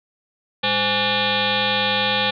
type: tone with frequency modulation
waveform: sine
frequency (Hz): 2099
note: C7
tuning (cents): +5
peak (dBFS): -17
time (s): 0.63-2.31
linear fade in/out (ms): 10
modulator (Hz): 316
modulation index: 5.7
effects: none